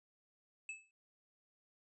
square tone with exponential decay, 2611 Hz, E7, 17 cents flat, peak -40 dBFS, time 0.69-0.91 s, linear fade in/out 2 ms, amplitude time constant 47 ms, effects resampled to 22050 Hz

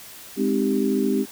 sine chord, Ab major seventh, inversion none, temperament equal, 207.7 / 261.6 / 311.1 / 392 Hz, Ab3 / C4 / Eb4 / G4, 0 / 0 / 0 / 0 cents, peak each -24 / -23 / -27 / -24 dBFS, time 0.36-1.26 s, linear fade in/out 50 ms, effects white hiss -42 dBFS RMS until 1.31 s

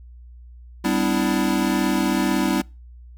square chord, E minor seventh, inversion first, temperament equal with one note detuned, 196 / 251.7 / 293.7 / 329.6 Hz, G3 / B3 / D4 / E4, 0 / +33 / 0 / 0 cents, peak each -25 dBFS, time 0.84-2.62 s, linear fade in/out 10 ms, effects noise-tail reverb RT60 0.3 s tail -26 dB re dry + added 60 Hz sine -40 dBFS peak until 3.17 s

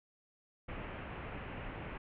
pink low-pass noise, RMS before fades -44 dBFS, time 0.68-1.98 s, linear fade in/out 10 ms, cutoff 2800 Hz, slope 48 dB/octave, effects none

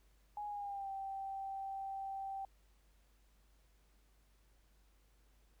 sine tone with pitch glide, 830.6 to 779.5 Hz, G#5 to G5, 0 to -10 cents, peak -40 dBFS, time 0.37-2.45 s, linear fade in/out 2 ms, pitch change -110 cents, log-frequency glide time 0.47-0.9 s, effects added 50 Hz sine -67 dBFS peak until 5.6 s + pink hiss -75 dBFS RMS until 5.6 s

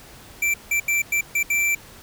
square tone bursts at uneven times, 2342 Hz, D7, 5 cents flat, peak -19 dBFS, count 6, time 0.42-0.54 / 0.71-0.8 / 0.88-1.02 / 1.12-1.21 / 1.35-1.43 / 1.5-1.75 s, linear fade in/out 5 ms, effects pink hiss -45 dBFS RMS until 2.02 s

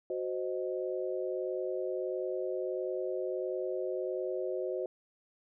sine chord, C diminished, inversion second, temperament equal with one note detuned, 370 / 520.8 / 622.3 Hz, Gb4 / C5 / Eb5, 0 / -8 / 0 cents, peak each -35 / -36 / -39 dBFS, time 0.1-4.86 s, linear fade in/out 2 ms, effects none

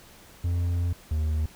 triangle tone pair in turn, 87 / 77.51 Hz, F2 / D#2, -6 / -6 cents, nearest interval major second, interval 200 cents, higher first, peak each -21 dBFS, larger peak neither, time 0.44-0.93 / 1.11-1.46 s, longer first, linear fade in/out 5 ms, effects pink hiss -51 dBFS RMS until 1.55 s

